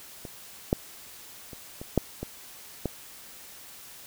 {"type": "clicks", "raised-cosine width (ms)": 2, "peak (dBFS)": [-25, -8, -28, -24, -7, -19, -14], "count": 7, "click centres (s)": [0.252, 0.729, 1.532, 1.815, 1.977, 2.23, 2.857], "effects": ["white hiss -47 dBFS RMS until 4.06 s"]}